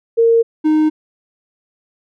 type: tone pair in turn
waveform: sine / triangle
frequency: 460 / 309.2 Hz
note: A#4 / D#4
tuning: -23 / -11 cents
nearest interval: perfect fifth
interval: 688 cents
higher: first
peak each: -8 dBFS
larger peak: neither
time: 0.17-0.43 / 0.64-0.9 s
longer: neither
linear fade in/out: 20 ms
effects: none